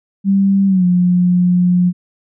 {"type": "tone with pitch glide", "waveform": "sine", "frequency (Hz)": [196, 178.7], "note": ["G3", "F3"], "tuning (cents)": [0, 40], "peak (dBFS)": -9, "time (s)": [0.24, 1.93], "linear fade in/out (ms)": 50, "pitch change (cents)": -160, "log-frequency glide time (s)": [0.67, 0.85], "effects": []}